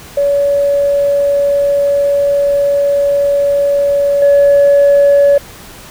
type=tone with level steps; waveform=sine; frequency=567 Hz; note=C#5; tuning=39 cents sharp; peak=-8 / -3 dBFS; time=0.17-5.38 s; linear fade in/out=5 ms; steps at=4.22 s; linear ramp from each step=2 ms; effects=tanh soft clip ceiling -2 dBFS + pink hiss -34 dBFS RMS until 5.9 s